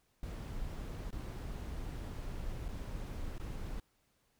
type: noise with dropouts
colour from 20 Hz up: brown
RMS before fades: -41 dBFS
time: 0.23-3.8 s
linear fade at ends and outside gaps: 2 ms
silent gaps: 1.107-1.127 / 2.683-2.687 / 3.382-3.397 s
effects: pink hiss -75 dBFS RMS until 4.39 s